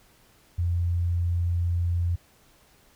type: tone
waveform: sine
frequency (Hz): 86.6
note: F2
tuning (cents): -14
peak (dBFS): -22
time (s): 0.58-2.16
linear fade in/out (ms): 10
effects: pink hiss -59 dBFS RMS until 2.95 s